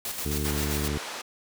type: noise with tremolo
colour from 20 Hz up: white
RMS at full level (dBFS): -32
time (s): 0.05-0.88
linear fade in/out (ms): 2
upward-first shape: square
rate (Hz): 7.6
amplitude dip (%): 45
type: harmonic tone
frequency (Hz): 73.42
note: D2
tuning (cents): 0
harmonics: 1 / 2 / 3 / 4 / 5 / 6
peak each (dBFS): -30 / -33 / -35 / -36 / -37 / -38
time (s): 0.25-0.98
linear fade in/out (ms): 5
type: band-pass noise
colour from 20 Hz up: pink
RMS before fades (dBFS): -37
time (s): 0.45-1.22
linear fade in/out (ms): 10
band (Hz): 540 to 8100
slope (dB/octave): 12
effects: none